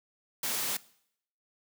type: noise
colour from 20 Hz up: white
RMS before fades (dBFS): -32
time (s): 0.43-0.77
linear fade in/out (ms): 5
effects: noise-tail reverb RT60 0.7 s tail -21 dB re dry + high-pass 150 Hz 12 dB/octave